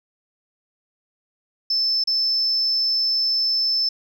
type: tone with dropouts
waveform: sine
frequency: 5274 Hz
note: E8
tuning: in tune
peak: -17 dBFS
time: 1.7-3.89 s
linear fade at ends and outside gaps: 5 ms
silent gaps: 2.039-2.073 s
effects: tanh soft clip ceiling -13 dBFS + 9-bit